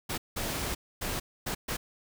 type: noise bursts at uneven times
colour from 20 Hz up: pink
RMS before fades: -33 dBFS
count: 5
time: 0.09-0.18 / 0.36-0.75 / 1.01-1.2 / 1.46-1.55 / 1.68-1.77 s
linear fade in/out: 10 ms
effects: none